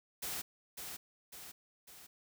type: noise with echo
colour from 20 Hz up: white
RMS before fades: -40 dBFS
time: 0.22-0.42 s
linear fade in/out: 10 ms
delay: 550 ms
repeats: 3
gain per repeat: -5 dB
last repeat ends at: 2.07 s
effects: none